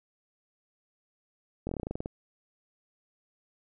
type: slowing click train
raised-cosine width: 2 ms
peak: -20 dBFS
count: 12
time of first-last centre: 1.67-2.059 s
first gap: 21 ms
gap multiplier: 1.1
effects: none